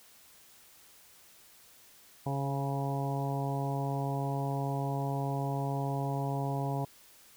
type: harmonic tone with a mistuned harmonic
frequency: 138.59 Hz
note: C#3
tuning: in tune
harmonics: 1 / 2 / 3 / 4 / 5 / 6 / 7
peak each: -32 / -39 / -41 / -43 / -39 / -41 / -42 dBFS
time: 2.26-6.85 s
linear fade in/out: 5 ms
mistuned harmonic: 4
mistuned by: -21 cents
effects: white hiss -58 dBFS RMS until 7.36 s